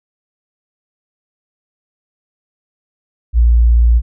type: tone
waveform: sine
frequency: 58.27 Hz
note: A#1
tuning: in tune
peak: -6 dBFS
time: 3.33-4.02 s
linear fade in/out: 50 ms
effects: none

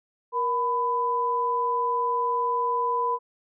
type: tone pair together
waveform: sine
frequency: 472.8 / 999 Hz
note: A#4 / B5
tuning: +24 / +20 cents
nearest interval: octave + minor second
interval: 1296 cents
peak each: -29 / -23 dBFS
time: 0.32-3.19 s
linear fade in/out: 50 ms
effects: none

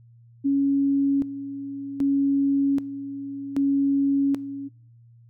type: tone with tremolo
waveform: sine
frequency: 277.7 Hz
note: C#4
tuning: 3 cents sharp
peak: -18 dBFS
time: 0.44-4.69 s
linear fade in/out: 20 ms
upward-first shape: square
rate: 0.64 Hz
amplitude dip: 75%
effects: noise-tail reverb RT60 0.5 s tail -21 dB re dry + added 117 Hz sine -49 dBFS peak until 5.29 s

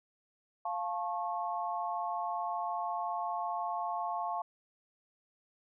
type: chord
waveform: sine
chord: F augmented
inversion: none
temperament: just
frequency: 698.5 / 873.1 / 1091.3 Hz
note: F5 / A5 / C#6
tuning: 0 / -14 / -27 cents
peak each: -36 / -37 / -38 dBFS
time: 0.65-4.42 s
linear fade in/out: 5 ms
effects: none

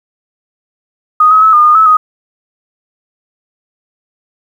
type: tone with pitch steps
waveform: sine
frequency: 1242 / 1275 / 1298 / 1215 / 1222 / 1301 / 1250 Hz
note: D#6 / D#6 / E6 / D#6 / D#6 / E6 / D#6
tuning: -3 / +42 / -27 / -42 / -32 / -23 / +8 cents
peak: -3 dBFS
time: 1.2-1.97 s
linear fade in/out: 5 ms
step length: 110 ms
effects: 7-bit

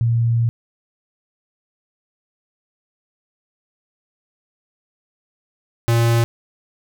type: tone pair in turn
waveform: sine / square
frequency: 116.6 / 116.6 Hz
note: A#2 / A#2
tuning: +1 / +1 cents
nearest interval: unison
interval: 0 cents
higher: neither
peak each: -14 dBFS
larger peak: neither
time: 0.01-0.49 / 5.88-6.24 s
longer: first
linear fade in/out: 0 ms
effects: none

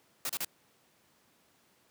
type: noise bursts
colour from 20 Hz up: white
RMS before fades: -34 dBFS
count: 3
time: 0.25-0.448 s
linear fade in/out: 2 ms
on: 44 ms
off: 33 ms
effects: pink hiss -67 dBFS RMS until 1.9 s + high-pass 150 Hz 12 dB/octave

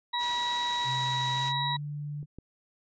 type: harmonic tone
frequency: 966 Hz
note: B5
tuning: 39 cents flat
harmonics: 1 / 2 / 4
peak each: -30 / -37 / -31 dBFS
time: 0.13-1.77 s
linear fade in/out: 10 ms
type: noise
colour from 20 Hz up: white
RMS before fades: -39 dBFS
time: 0.18-1.53 s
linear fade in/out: 50 ms
type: tone with pitch glide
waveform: sine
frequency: 130 to 146.77 Hz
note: C3 to D3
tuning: -11 to -1 cents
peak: -33 dBFS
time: 0.84-2.26 s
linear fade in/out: 50 ms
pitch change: +210 cents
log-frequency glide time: 1.33-1.81 s
type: clicks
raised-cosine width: 3 ms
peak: -36 / -30 dBFS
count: 2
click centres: 2.229 / 2.386 s
effects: resampled to 16000 Hz

